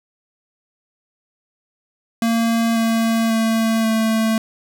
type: tone with pitch steps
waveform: square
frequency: 229.2 / 226.8 / 224.5 / 222.2 Hz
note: A#3 / A#3 / A3 / A3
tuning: -29 / -47 / +35 / +17 cents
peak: -16 dBFS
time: 2.22-4.38 s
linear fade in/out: 2 ms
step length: 540 ms
effects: none